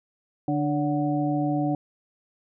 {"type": "harmonic tone with a mistuned harmonic", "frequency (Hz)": 147.7, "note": "D3", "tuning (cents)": 10, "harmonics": [1, 2, 4, 5], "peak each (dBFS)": [-28, -24, -33, -30], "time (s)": [0.48, 1.75], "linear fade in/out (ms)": 2, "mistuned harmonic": 4, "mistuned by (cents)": -60, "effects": []}